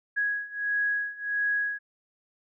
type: beating tone pair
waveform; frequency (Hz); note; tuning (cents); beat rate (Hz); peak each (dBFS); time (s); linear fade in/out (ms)
sine; 1661.2 / 1662.7; G#6 / G#6; 0 / +2; 1.5; -30 / -28; 0.16-1.79; 20
effects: none

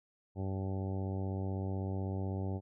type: harmonic tone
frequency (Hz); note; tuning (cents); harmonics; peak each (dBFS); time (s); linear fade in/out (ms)
96; G2; -36; 1 / 2 / 3 / 4 / 5 / 6 / 7 / 8 / 9; -35 / -41 / -44 / -45 / -50 / -50 / -53 / -51 / -55; 0.35-2.61; 50
effects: none

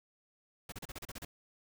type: noise bursts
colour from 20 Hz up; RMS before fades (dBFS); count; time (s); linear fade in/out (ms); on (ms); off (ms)
pink; -44; 9; 0.69-1.25; 5; 32; 34
effects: none

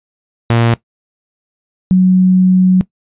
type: tone pair in turn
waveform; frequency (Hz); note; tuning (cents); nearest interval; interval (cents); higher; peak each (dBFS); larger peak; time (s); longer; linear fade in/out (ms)
sawtooth / sine; 116.5 / 184.93; A#2 / F#3; -1 / -1; minor sixth; 800; second; -5; neither; 0.5-0.74 / 1.91-2.81; second; 0
effects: noise-tail reverb RT60 0.1 s tail -18 dB re dry + resampled to 8000 Hz

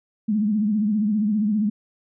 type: tone with vibrato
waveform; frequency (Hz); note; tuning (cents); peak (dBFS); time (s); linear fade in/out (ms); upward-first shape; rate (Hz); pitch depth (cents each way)
sine; 211; G#3; +28; -18; 0.28-1.7; 10; triangle; 15; 110
effects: none

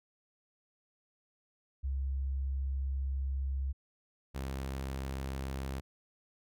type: tone pair in turn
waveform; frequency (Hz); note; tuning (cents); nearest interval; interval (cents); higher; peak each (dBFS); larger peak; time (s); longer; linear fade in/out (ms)
sine / sawtooth; 67.4 / 66.9; C#2 / C2; -48 / +39; unison; 13; first; -31 / -32; first; 1.83-3.73 / 4.34-5.81; first; 20
effects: none

